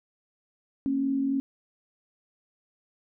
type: tone pair together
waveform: sine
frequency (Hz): 229.9 / 273.4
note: A#3 / C#4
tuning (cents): -24 / -24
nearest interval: minor third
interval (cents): 300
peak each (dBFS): -33 / -24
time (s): 0.86-1.4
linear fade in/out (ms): 0
effects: none